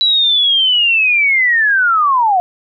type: linear sweep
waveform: sine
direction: down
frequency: 3951 to 700 Hz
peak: -9 dBFS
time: 0.01-2.4 s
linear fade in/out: 0 ms
effects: none